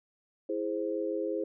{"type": "chord", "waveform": "sine", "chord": "E augmented", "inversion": "none", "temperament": "equal", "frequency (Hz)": [329.6, 415.3, 523.3], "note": ["E4", "G#4", "B#4"], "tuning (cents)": [0, 0, 0], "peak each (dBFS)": -34, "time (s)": [0.49, 1.44], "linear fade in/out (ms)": 5, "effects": []}